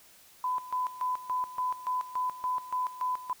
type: tone with tremolo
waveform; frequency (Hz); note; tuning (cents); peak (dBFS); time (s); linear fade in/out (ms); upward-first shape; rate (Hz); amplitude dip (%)
sine; 1005; B5; +30; -27; 0.44-3.33; 2; square; 3.5; 80
effects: white hiss -57 dBFS RMS until 3.4 s